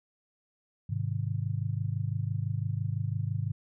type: chord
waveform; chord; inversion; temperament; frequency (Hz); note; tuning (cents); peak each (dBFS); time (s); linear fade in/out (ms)
sine; Ab major; none; just; 103.83 / 129.78 / 155.74; Ab2 / C3 / Eb3; 0 / -14 / +2; -31 / -33 / -36; 0.89-3.52; 10
effects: none